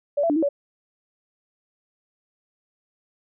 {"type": "tone with pitch steps", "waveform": "sine", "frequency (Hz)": [577, 669, 292.9, 324, 567], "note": ["D5", "E5", "D4", "E4", "C#5"], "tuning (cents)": [-31, 25, -5, -30, 39], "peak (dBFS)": -18, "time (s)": [0.17, 0.49], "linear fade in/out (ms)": 10, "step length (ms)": 64, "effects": []}